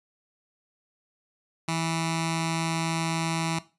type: tone with notch filter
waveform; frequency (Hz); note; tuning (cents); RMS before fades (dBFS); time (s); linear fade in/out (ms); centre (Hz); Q
10% pulse; 163.9; E3; -10; -28; 1.68-3.59; 5; 490; 0.7
effects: noise-tail reverb RT60 0.3 s tail -17 dB re dry + resampled to 24000 Hz